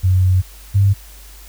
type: tone pair in turn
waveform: sine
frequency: 92.5 / 99.11 Hz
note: F#2 / G2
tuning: 0 / +20 cents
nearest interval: minor second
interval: 120 cents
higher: second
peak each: -10 / -9 dBFS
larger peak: second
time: 0.03-0.42 / 0.74-0.94 s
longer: first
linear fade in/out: 20 ms
effects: added 50 Hz sine -38 dBFS peak until 1.48 s + white hiss -43 dBFS RMS until 1.48 s